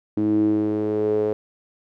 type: tone with band-pass filter sweep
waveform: sawtooth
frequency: 106.2 Hz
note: G#2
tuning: 39 cents sharp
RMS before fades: -21 dBFS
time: 0.17-1.33 s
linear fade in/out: 0 ms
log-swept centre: 290 to 460 Hz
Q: 7.4
effects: none